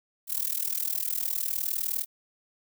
violet noise with amplitude modulation, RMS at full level -26 dBFS, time 0.27-2.06 s, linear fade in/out 50 ms, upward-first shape sine, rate 39.7 Hz, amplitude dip 90%, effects none

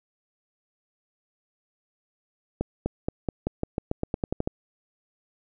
accelerating click train, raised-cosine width 2 ms, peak -12 dBFS, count 14, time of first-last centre 2.61-4.475 s, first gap 250 ms, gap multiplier 0.9, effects none

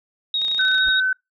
sine tone with vibrato, 3748 Hz, A#7, 9 cents sharp, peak -19 dBFS, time 0.34-1 s, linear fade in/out 2 ms, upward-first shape sine, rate 13 Hz, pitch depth 19 cents each way
clicks, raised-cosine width 0.2 ms, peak -20 dBFS, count 12, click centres 0.417 / 0.449 / 0.482 / 0.515 / 0.547 / 0.582 / 0.613 / 0.651 / 0.683 / 0.715 / 0.746 / 0.782 s
sine tone, 1519 Hz, F#6, 45 cents sharp, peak -17 dBFS, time 0.59-1.13 s, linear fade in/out 5 ms
brown noise with exponential growth, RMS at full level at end -31 dBFS, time 0.79-0.89 s, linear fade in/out 0 ms, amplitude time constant 20 ms
effects noise-tail reverb RT60 0.2 s tail -26 dB re dry

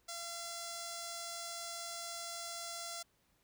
5% pulse tone with notch filter, 683 Hz, F5, 39 cents flat, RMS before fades -44 dBFS, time 0.08-3.03 s, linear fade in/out 10 ms, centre 2500 Hz, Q 1.4, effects pink hiss -74 dBFS RMS until 3.43 s

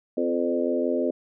harmonic tone with a mistuned harmonic, 86 Hz, F2, 26 cents flat, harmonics 3 / 4 / 5 / 6 / 7, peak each -27 / -28 / -29 / -29 / -29 dBFS, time 0.17-1.11 s, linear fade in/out 5 ms, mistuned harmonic 5, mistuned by +17 cents, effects none

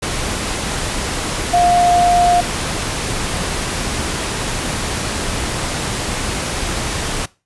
sine tone in noise, 705 Hz, F5, 16 cents sharp, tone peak -10 dBFS, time 1.53-2.41 s, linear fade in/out 10 ms, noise pink, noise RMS -21 dBFS, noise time 0.02-7.26 s, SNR +8 dB, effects noise-tail reverb RT60 0.3 s tail -21 dB re dry + resampled to 24000 Hz

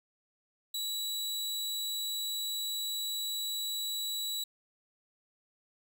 sawtooth tone, 3915 Hz, B7, 16 cents flat, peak -30 dBFS, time 0.74-4.44 s, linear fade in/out 5 ms, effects none

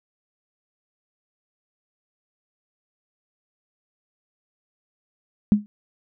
sine tone with exponential decay, 207.7 Hz, G#3, in tune, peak -8 dBFS, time 5.52-5.66 s, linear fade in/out 0 ms, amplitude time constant 30 ms, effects none

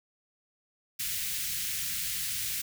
white band-stop noise, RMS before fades -33 dBFS, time 0.99-2.62 s, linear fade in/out 10 ms, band 170 to 1800 Hz, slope 24 dB/octave, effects none

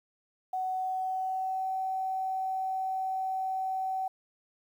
sine tone with pitch glide, 748 to 759.3 Hz, F#5 to F#5, +19 to +45 cents, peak -29 dBFS, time 0.53-4.08 s, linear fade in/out 5 ms, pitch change +26 cents, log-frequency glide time 0.71-1.67 s, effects 10-bit

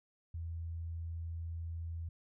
sine tone, 83.1 Hz, E2, 15 cents sharp, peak -38 dBFS, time 0.34-2.09 s, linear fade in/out 5 ms, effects none

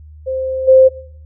sine tone with level steps, 523.3 Hz, C5, in tune, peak -17 / -4 dBFS, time 0.26-0.89 s, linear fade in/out 20 ms, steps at 0.67 s, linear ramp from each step 20 ms, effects noise-tail reverb RT60 0.6 s tail -20 dB re dry + added 76 Hz sine -35 dBFS peak until 1.25 s

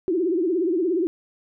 sine tone with vibrato, 349.2 Hz, F4, in tune, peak -19 dBFS, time 0.08-1.07 s, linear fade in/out 0 ms, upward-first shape triangle, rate 17 Hz, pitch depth 200 cents each way, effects none

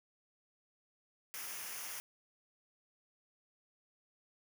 white noise with comb filter, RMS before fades -44 dBFS, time 1.34-2 s, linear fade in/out 0 ms, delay 0.25 ms, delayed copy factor -0.6, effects none

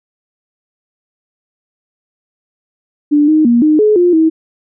sine tone with pitch steps, 294.2 / 310.3 / 237.2 / 306.7 / 425.2 / 353.1 / 320.3 Hz, D4 / D#4 / A#3 / D#4 / G#4 / F4 / E4, +3 / -5 / +30 / -25 / +41 / +19 / -50 cents, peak -6 dBFS, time 3.11-4.3 s, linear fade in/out 20 ms, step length 170 ms, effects none

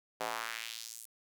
square tone with high-pass filter sweep, 56.9 Hz, A#1, 41 cents flat, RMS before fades -41 dBFS, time 0.2-1.06 s, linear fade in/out 10 ms, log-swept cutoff 600 to 10000 Hz, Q 1.6, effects 10-bit

